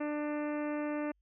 harmonic tone, 297.3 Hz, D4, 21 cents sharp, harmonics 1 / 2 / 3 / 4 / 5 / 6 / 7 / 8 / 9, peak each -34 / -38 / -46 / -47 / -50 / -49 / -52 / -54 / -55 dBFS, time 0-1.12 s, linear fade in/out 10 ms, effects added 50 Hz sine -70 dBFS peak until 1.21 s

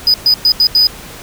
triangle tone bursts at uneven times, 4978 Hz, D#8, in tune, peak -5 dBFS, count 5, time 0.07-0.14 / 0.26-0.34 / 0.45-0.52 / 0.6-0.67 / 0.75-0.87 s, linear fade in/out 2 ms, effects pink hiss -32 dBFS RMS until 1.22 s

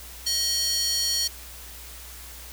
square tone with high-pass filter, 631 Hz, D#5, 24 cents sharp, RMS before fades -25 dBFS, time 0.26-1.28 s, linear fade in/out 10 ms, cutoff 4600 Hz, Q 3.6, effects added 60 Hz sine -44 dBFS peak until 2.52 s + white hiss -43 dBFS RMS until 2.52 s

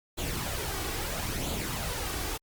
pink noise with flanger, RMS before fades -33 dBFS, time 0.17-2.38 s, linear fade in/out 20 ms, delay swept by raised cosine 0.27 to 2.67 ms, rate 0.75 Hz, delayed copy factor +0.5, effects Opus 48 kbps

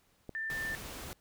click, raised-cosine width 2 ms, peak -29 dBFS, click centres 0.293 s
sine tone, 1783 Hz, A6, 22 cents sharp, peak -34 dBFS, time 0.35-0.75 s, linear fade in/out 0 ms
pink noise, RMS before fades -44 dBFS, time 0.5-1.13 s, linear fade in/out 0 ms
effects pink hiss -70 dBFS RMS until 1.2 s

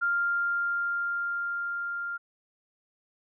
sine tone with level ramp, 1396.9 Hz, F6, in tune, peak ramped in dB -23 to -31 dBFS, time 0.01-2.18 s, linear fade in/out 20 ms, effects none

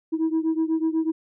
sine beating tone pair, 319 / 327.1 Hz, D#4 / E4, +43 / -13 cents, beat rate 8.1 Hz, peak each -21 / -23 dBFS, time 0.12-1.12 s, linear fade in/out 20 ms, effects tanh soft clip ceiling -17 dBFS

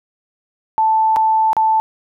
sine tone with dropouts, 880 Hz, A5, in tune, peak -11 dBFS, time 0.78-1.8 s, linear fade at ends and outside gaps 0 ms, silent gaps 1.161-1.167 / 1.531-1.567 s, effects none

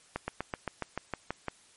slowing click train, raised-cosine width 0.5 ms, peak -17 dBFS, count 10, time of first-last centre 0.16-1.483 s, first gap 120 ms, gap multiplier 1.05, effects white hiss -60 dBFS RMS until 1.76 s + MP3 48 kbps

